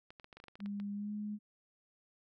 clicks, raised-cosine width 0.3 ms, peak -36 dBFS, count 12, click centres 0.105 / 0.198 / 0.244 / 0.328 / 0.37 / 0.401 / 0.44 / 0.483 / 0.555 / 0.604 / 0.66 / 0.8 s
sine tone with pitch glide, 202.6 to 209.1 Hz, G#3 to G#3, -43 to +12 cents, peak -37 dBFS, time 0.59-1.39 s, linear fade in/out 50 ms, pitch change +55 cents, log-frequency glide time 0.93-1.12 s
effects none

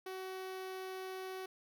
sawtooth tone with notch filter, 376.2 Hz, F#4, 29 cents sharp, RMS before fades -44 dBFS, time 0.06-1.46 s, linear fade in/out 5 ms, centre 7600 Hz, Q 1.8, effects none

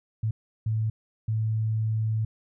sine tone bursts at uneven times, 110 Hz, A2, in tune, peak -23 dBFS, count 3, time 0.23-0.31 / 0.66-0.9 / 1.28-2.25 s, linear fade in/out 5 ms, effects none

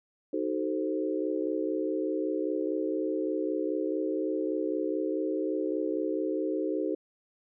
sine chord, D# diminished seventh, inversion none, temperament equal with one note detuned, 311.1 / 376 / 440 / 523.3 Hz, D#4 / F#4 / A4 / C5, 0 / +28 / 0 / 0 cents, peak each -31 / -33 / -34 / -35 dBFS, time 0.33-6.95 s, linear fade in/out 5 ms, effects none

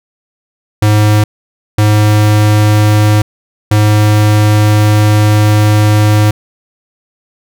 square tone bursts at uneven times, 105.7 Hz, G#2, 31 cents sharp, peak -6 dBFS, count 3, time 0.82-1.24 / 1.78-3.22 / 3.71-6.31 s, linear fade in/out 5 ms, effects none

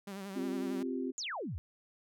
sawtooth tone with vibrato, 196 Hz, G3, in tune, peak -37 dBFS, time 0.07-0.83 s, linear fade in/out 5 ms, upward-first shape sine, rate 11 Hz, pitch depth 57 cents each way
sine chord, C suspended fourth, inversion none, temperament equal, 261.6 / 349.2 / 392 Hz, C4 / F4 / G4, 0 / 0 / 0 cents, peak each -35 / -40 / -40 dBFS, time 0.35-1.12 s, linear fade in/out 20 ms
sine exponential sweep, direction down, 7420 to 66.2 Hz, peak -36 dBFS, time 1.18-1.58 s, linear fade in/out 0 ms
effects none

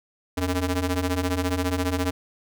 sawtooth ring-modulated tone, 180.8 Hz, F#3, 40 cents flat, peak -16 dBFS, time 0.37-2.11 s, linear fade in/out 10 ms, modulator 97.7 Hz, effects none

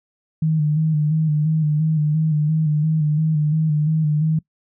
sine tone with vibrato, 154.2 Hz, D#3, 15 cents flat, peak -15 dBFS, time 0.42-4.39 s, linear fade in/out 5 ms, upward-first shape square, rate 2.9 Hz, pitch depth 42 cents each way, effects noise-tail reverb RT60 0.1 s tail -23 dB re dry

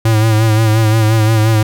square tone with vibrato, 110 Hz, A2, in tune, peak -9 dBFS, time 0.05-1.63 s, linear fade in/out 5 ms, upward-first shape sine, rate 5.7 Hz, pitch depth 46 cents each way, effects none

